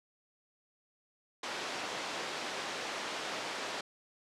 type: band-pass noise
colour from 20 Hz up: pink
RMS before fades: -39 dBFS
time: 1.43-3.81 s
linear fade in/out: 5 ms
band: 430 to 5600 Hz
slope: 12 dB/octave
effects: low-pass 9000 Hz 12 dB/octave